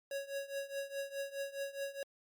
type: tone with tremolo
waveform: square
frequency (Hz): 554.4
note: C#5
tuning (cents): 0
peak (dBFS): -36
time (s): 0.11-2.03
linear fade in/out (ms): 2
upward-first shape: triangle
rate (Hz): 4.8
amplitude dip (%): 90
effects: Opus 48 kbps